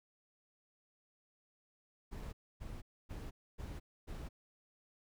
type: noise bursts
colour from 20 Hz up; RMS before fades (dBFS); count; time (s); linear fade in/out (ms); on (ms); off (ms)
brown; -45; 5; 2.11-4.29; 20; 220; 270
effects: none

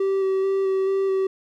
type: tone with vibrato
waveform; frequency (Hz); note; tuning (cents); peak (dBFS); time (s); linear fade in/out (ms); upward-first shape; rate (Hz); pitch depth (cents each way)
triangle; 385.8; G4; -28; -17; 0-1.27; 5; square; 2.3; 12
effects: none

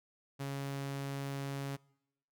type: tone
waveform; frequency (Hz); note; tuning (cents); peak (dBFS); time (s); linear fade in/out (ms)
sawtooth; 138.59; C#3; 0; -33; 0.39-1.77; 20
effects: noise-tail reverb RT60 0.8 s tail -24 dB re dry

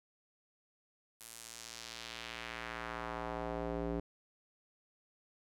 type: tone with band-pass filter sweep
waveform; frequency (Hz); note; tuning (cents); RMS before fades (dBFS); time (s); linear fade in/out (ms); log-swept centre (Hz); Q
square; 57.6; A#1; -20; -42; 1.2-4; 5; 11000 to 360; 1.2
effects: none

